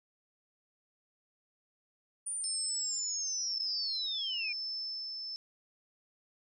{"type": "linear sweep", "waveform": "sine", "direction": "down", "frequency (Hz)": [9420, 2349], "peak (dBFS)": -34, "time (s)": [2.26, 4.53], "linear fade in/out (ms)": 10}
{"type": "tone with tremolo", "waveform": "sine", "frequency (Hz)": 5274, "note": "E8", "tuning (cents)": 0, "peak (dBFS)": -35, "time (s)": [2.44, 5.36], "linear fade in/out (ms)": 0, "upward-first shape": "sine", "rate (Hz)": 1, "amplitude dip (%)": 30}
{"effects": []}